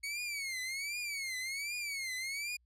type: tone with vibrato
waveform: sawtooth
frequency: 2217 Hz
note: C#7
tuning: in tune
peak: -33 dBFS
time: 0.03-2.57 s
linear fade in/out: 10 ms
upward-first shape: triangle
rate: 1.3 Hz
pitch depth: 180 cents each way
effects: added 60 Hz sine -68 dBFS peak until 2.65 s + low-pass 12000 Hz 12 dB/octave

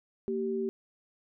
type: tone pair together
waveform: sine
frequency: 230.3 / 387.4 Hz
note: A#3 / G4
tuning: -21 / -20 cents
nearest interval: major sixth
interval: 901 cents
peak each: -34 / -30 dBFS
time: 0.28-0.69 s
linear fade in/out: 0 ms
effects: none

